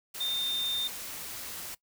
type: tone in noise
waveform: sine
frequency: 3625 Hz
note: A#7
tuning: 49 cents flat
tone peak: -28 dBFS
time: 0.2-0.88 s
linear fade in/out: 10 ms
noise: white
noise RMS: -40 dBFS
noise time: 0.14-1.75 s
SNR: +9 dB
effects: noise-tail reverb RT60 0.1 s tail -20 dB re dry